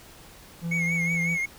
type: tone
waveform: triangle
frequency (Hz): 168.3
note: E3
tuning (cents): +36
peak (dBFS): -25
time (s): 0.61-1.38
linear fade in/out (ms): 50
type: tone with vibrato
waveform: triangle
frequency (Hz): 2190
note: C#7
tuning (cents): -22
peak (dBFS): -23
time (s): 0.71-1.46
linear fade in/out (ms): 10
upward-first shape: triangle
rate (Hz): 5.4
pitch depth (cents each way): 70
effects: pink hiss -49 dBFS RMS until 1.58 s